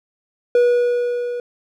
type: tone with level ramp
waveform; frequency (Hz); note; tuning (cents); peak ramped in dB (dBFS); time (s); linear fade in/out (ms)
triangle; 485; B4; -31; -8 to -21; 0.55-1.4; 2
effects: none